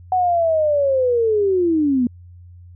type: linear sweep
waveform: sine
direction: down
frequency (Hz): 748 to 236.1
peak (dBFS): -14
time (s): 0.12-2.07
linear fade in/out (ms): 2
effects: added 88 Hz sine -39 dBFS peak until 2.75 s